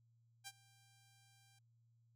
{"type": "tone with ADSR envelope", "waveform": "5% pulse", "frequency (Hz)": 791, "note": "G5", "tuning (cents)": 15, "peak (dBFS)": -35, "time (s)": [0.44, 1.59], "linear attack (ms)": 32, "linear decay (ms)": 43, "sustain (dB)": -23, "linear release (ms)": 6, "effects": ["added 116 Hz sine -70 dBFS peak until 2.15 s"]}